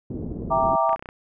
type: low-pass noise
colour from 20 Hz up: white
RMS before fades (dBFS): -31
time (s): 0.1-0.76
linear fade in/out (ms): 5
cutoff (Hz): 370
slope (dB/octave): 24
type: chord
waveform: sine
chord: E half-diminished seventh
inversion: none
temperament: equal with one note detuned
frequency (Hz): 659.3 / 786.7 / 932.3 / 1174.7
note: E5 / G5 / Bb5 / D6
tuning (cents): 0 / +6 / 0 / 0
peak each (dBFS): -22 / -25 / -23 / -24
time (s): 0.5-0.96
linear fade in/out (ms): 20
type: clicks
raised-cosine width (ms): 0.5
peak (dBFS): -21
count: 7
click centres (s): 0.894 / 0.93 / 0.96 / 0.994 / 1.025 / 1.058 / 1.089
effects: none